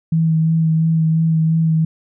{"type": "tone with vibrato", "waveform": "sine", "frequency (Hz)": 161.2, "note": "E3", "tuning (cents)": -38, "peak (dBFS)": -12, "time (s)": [0.12, 1.85], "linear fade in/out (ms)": 5, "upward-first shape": "sine", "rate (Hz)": 2.9, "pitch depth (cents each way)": 18, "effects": []}